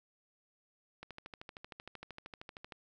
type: click train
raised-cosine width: 0.3 ms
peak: -30 dBFS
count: 23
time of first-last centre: 1.03-2.722 s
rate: 13 Hz
effects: none